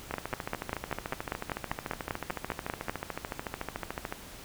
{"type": "two click trains", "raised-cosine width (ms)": 0.5, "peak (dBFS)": [-15, -18], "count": [15, 56], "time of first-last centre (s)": [[0.14, 2.896], [0.11, 4.125]], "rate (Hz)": [5.08, 13.7], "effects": ["pink hiss -47 dBFS RMS until 4.44 s"]}